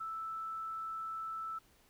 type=tone; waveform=sine; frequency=1318.5 Hz; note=E6; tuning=in tune; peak=-38 dBFS; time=0-1.59 s; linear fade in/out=10 ms; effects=pink hiss -67 dBFS RMS until 1.89 s